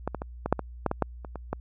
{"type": "clicks", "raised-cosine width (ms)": 1, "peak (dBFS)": [-14, -17, -19, -14, -6, -16, -10, -13, -9, -25, -22, -14], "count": 12, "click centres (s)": [0.076, 0.147, 0.219, 0.46, 0.526, 0.593, 0.863, 0.914, 1.023, 1.248, 1.357, 1.53], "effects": ["added 60 Hz sine -40 dBFS peak until 1.6 s"]}